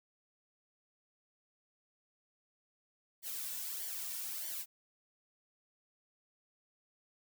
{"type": "noise with flanger", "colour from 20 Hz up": "blue", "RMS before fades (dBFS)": -41, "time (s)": [3.22, 4.66], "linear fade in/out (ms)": 50, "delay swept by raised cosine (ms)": [0.76, 2.46], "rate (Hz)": 1.6, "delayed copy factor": -0.75, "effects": []}